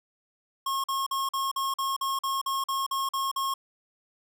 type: tone bursts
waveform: square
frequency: 1083 Hz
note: C#6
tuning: 41 cents flat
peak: -27 dBFS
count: 13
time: 0.66-3.54 s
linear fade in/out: 5 ms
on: 180 ms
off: 45 ms
effects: none